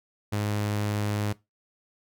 sawtooth tone, 104.1 Hz, G#2, 5 cents sharp, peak -22 dBFS, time 0.32-1.33 s, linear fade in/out 10 ms, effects noise-tail reverb RT60 0.2 s tail -19 dB re dry

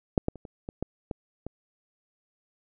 clicks, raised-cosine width 2 ms, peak -7 / -12 / -30 / -28 / -22 / -16 / -18 / -22 dBFS, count 8, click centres 0.178 / 0.284 / 0.357 / 0.452 / 0.689 / 0.826 / 1.112 / 1.466 s, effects none

